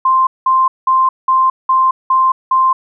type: tone bursts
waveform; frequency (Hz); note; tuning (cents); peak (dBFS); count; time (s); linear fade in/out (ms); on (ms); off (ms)
sine; 1046.5; C6; 0; -8; 7; 0.05-2.73; 5; 220; 190
effects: none